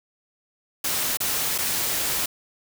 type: noise with dropouts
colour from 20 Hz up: white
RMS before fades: -25 dBFS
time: 0.84-2.26 s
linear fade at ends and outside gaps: 5 ms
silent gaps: 1.172-1.203 / 1.58-1.584 s
effects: none